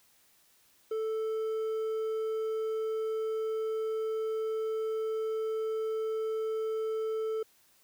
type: tone with hard clipping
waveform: triangle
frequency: 440 Hz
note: A4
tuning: in tune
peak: -31 dBFS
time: 0.91-7.43 s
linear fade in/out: 5 ms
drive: 7 dB
effects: white hiss -65 dBFS RMS until 7.83 s